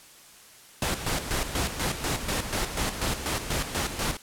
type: noise with tremolo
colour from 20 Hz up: pink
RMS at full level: -27 dBFS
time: 0.82-4.17 s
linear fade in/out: 2 ms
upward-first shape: square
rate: 4.1 Hz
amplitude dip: 60%
effects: white hiss -51 dBFS RMS until 4.22 s + low-pass 12000 Hz 12 dB/octave